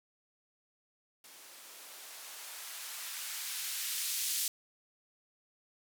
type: noise with band-pass filter sweep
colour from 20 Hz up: violet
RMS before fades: -40 dBFS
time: 1.24-4.48 s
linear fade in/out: 2 ms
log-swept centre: 250 to 3700 Hz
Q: 0.71
effects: none